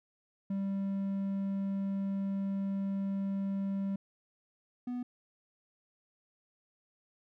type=tone pair in turn; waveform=triangle; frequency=196 / 246.4 Hz; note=G3 / B3; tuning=0 / -4 cents; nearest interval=major third; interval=396 cents; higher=second; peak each=-29 / -32 dBFS; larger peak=first; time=0.5-3.96 / 4.87-5.03 s; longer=first; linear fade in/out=5 ms; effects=none